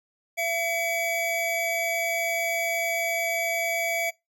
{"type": "tone pair together", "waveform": "square", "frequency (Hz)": [677.2, 2275], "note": ["E5", "C#7"], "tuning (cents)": [46, 44], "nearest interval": "octave + major sixth", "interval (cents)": 2098, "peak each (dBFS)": [-29, -28], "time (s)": [0.37, 4.11], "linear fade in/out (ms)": 20, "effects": ["noise-tail reverb RT60 0.2 s tail -22 dB re dry"]}